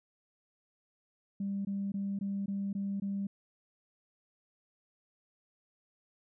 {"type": "tone bursts", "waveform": "sine", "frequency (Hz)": 198.3, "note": "G3", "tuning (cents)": 20, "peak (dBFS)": -31, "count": 7, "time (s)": [1.4, 3.27], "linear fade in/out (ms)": 5, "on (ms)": 250, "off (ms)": 20, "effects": ["tanh soft clip ceiling -27 dBFS"]}